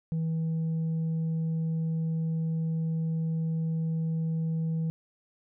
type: tone with tanh clipping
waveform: triangle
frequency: 161.9 Hz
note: E3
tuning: 31 cents flat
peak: -27 dBFS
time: 0.12-4.9 s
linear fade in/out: 0 ms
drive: 7 dB
effects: none